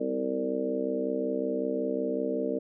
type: harmonic tone with a mistuned harmonic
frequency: 65.41 Hz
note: C2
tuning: in tune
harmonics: 3 / 4 / 5 / 6 / 7 / 8 / 9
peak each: -39 / -33 / -35 / -41 / -31 / -43 / -34 dBFS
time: 0-2.59 s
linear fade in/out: 10 ms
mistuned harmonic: 4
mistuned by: -24 cents
effects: none